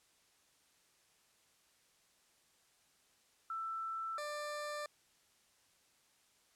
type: tone pair in turn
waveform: sine / 20% pulse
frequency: 1329 / 593.3 Hz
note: E6 / D5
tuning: +14 / +18 cents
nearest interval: octave + major second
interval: 1396 cents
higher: first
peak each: -38 / -35 dBFS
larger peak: second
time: 3.5-4.18 / 4.18-4.86 s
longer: neither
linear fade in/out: 2 ms
effects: white hiss -71 dBFS RMS until 6.55 s + low-pass 10000 Hz 12 dB/octave